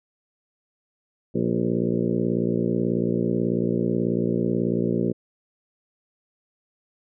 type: harmonic tone with a mistuned harmonic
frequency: 58.27 Hz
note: A#1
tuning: in tune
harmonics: 2 / 3 / 4 / 5 / 6 / 7 / 8 / 9 / 10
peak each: -31 / -26 / -26 / -35 / -27 / -29 / -33 / -36 / -41 dBFS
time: 1.34-5.13 s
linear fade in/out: 20 ms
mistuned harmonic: 8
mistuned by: +39 cents
effects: none